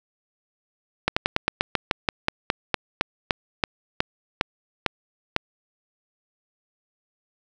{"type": "slowing click train", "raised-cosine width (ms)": 0.3, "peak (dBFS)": -3, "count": 19, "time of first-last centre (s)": [1.08, 5.364], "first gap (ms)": 85, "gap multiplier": 1.11, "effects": []}